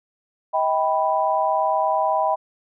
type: chord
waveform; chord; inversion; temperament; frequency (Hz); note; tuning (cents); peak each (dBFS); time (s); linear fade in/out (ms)
sine; Eb augmented; none; equal with one note detuned; 635.3 / 784 / 987.8; Eb5 / G5 / B5; +36 / 0 / 0; -22; 0.53-2.36; 20
effects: none